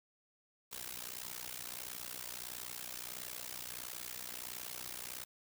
white noise with amplitude modulation, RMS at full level -41 dBFS, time 0.71-5.25 s, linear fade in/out 20 ms, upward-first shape sine, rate 61.5 Hz, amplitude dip 95%, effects none

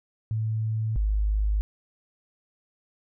sine tone pair in turn, 110 / 51.91 Hz, A2 / G#1, 0 / 0 cents, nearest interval octave + minor second, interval 1300 cents, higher first, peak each -24 / -21 dBFS, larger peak second, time 0.31-0.96 / 0.96-1.61 s, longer neither, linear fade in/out 0 ms, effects none

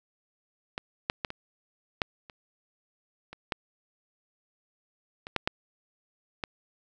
clicks, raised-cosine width 0.3 ms, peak -16 / -9 / -13 / -21 / -9 / -29 / -26 / -12 / -23 / -9 / -9 / -15 dBFS, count 12, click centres 0.779 / 1.099 / 1.248 / 1.304 / 2.018 / 2.298 / 3.33 / 3.522 / 5.269 / 5.363 / 5.475 / 6.438 s, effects none

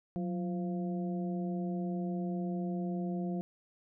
harmonic tone with a mistuned harmonic, 173.3 Hz, F3, 13 cents flat, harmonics 1 / 2 / 3 / 4, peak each -33 / -40 / -47 / -45 dBFS, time 0.16-3.41 s, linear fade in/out 0 ms, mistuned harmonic 1, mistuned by +83 cents, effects none

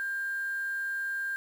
sine tone with quantisation, 1595 Hz, G6, 30 cents sharp, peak -30 dBFS, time 0-1.36 s, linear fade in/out 0 ms, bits 8, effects none

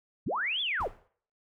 sine linear two-way sweep, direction up then down, 68.3 to 3520 to 317.1 Hz, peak -28 dBFS, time 0.26-0.88 s, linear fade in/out 10 ms, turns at 0.61 s
brown noise with exponential decay, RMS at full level -36 dBFS, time 0.8-1.08 s, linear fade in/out 5 ms, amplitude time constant 60 ms
effects noise-tail reverb RT60 0.5 s tail -19 dB re dry

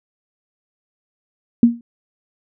sine tone with exponential decay, 235.4 Hz, A#3, 17 cents sharp, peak -3 dBFS, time 1.63-1.81 s, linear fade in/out 2 ms, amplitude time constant 39 ms, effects none

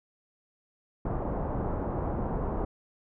pink low-pass noise, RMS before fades -31 dBFS, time 1.05-2.65 s, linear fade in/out 5 ms, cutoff 1000 Hz, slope 24 dB/octave, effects none

